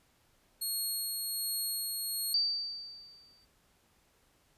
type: tone with tremolo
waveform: 5% pulse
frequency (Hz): 4300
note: C8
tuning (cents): +47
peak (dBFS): -24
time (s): 0.61-2.34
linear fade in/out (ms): 10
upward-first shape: sine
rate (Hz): 1.3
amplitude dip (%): 25
type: tone with exponential decay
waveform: sine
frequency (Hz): 4632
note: D8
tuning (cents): -25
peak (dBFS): -24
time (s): 2.34-3.45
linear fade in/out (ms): 2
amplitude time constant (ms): 240
effects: pink hiss -69 dBFS RMS until 4.57 s + resampled to 32000 Hz